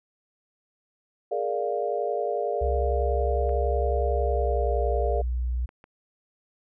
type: chord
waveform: sine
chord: Bb dominant seventh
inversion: third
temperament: equal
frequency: 415.3 / 466.2 / 587.3 / 698.5 Hz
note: Ab4 / Bb4 / D5 / F5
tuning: 0 / 0 / 0 / 0 cents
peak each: -30 dBFS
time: 1.31-5.22 s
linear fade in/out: 10 ms
type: tone with pitch glide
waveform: sine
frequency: 65.8 to 61.04 Hz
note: C2 to B1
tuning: +10 to -20 cents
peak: -24 dBFS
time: 2.61-5.66 s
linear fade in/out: 10 ms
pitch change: -130 cents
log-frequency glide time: 4.22-4.72 s
type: clicks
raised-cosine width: 0.5 ms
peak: -33 dBFS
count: 3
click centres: 3.493 / 5.691 / 5.841 s
effects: none